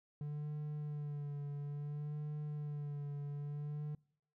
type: tone with vibrato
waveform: triangle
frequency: 146.83 Hz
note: D3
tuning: in tune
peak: -37 dBFS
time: 0.21-3.95 s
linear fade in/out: 2 ms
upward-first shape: sine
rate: 0.59 Hz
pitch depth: 36 cents each way
effects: noise-tail reverb RT60 0.6 s tail -25 dB re dry